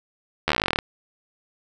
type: slowing click train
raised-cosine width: 0.3 ms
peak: -4 dBFS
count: 17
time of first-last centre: 0.48-0.788 s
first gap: 12 ms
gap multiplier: 1.06
effects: none